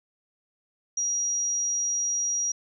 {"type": "tone", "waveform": "sine", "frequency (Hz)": 5740, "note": "F8", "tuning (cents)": 47, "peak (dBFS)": -24, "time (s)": [0.97, 2.52], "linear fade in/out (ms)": 5, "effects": []}